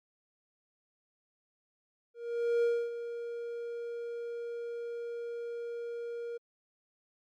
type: tone with ADSR envelope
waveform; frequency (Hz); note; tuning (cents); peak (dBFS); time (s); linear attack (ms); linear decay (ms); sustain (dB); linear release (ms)
triangle; 470.8; A#4; +17; -22; 2.14-6.38; 490; 270; -12; 15
effects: MP3 64 kbps

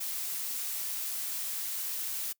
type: noise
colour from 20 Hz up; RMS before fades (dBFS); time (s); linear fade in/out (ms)
blue; -35; 0-2.33; 10
effects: noise-tail reverb RT60 0.1 s tail -24 dB re dry

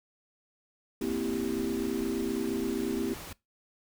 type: noise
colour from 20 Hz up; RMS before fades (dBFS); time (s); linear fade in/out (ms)
pink; -43; 1.01-3.33; 5
type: chord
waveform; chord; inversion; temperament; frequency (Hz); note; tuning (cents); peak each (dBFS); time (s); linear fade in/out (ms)
sine; C dominant seventh; third; equal with one note detuned; 233.1 / 261.6 / 327.9 / 392; Bb3 / C4 / E4 / G4; 0 / 0 / -9 / 0; -34; 1.01-3.14; 5
effects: noise-tail reverb RT60 0.2 s tail -21 dB re dry

